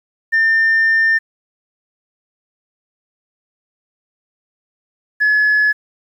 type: tone pair in turn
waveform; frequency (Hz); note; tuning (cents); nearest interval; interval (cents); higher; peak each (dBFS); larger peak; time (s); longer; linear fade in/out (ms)
sine; 1800 / 1704; A6 / G#6; +39 / +44; minor second; 95; first; -9; neither; 0.32-1.19 / 5.2-5.73; first; 20
effects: tanh soft clip ceiling -8 dBFS + 8-bit